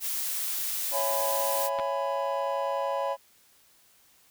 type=noise; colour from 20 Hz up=blue; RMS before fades=-31 dBFS; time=0-1.7 s; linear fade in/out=50 ms
type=chord; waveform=triangle; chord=C# minor seventh; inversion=none; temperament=just; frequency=554.4 / 665.2 / 831.5 / 997.9 Hz; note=C#5 / E5 / G#5 / B5; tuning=0 / +16 / +2 / +18 cents; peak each=-28 / -33 / -33 / -30 dBFS; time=0.91-3.17 s; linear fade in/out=50 ms
type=clicks; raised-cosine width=0.3 ms; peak=-20 dBFS; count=2; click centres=1.788 / 1.797 s
effects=white hiss -61 dBFS RMS until 4.3 s